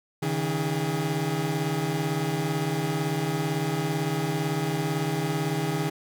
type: tone cluster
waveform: 30% pulse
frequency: 140.7 / 158.6 / 408.3 Hz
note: C#3 / D#3 / G#4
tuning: +26 / +33 / -29 cents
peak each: -28 / -25 / -29 dBFS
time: 0.22-5.9 s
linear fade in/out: 10 ms
effects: none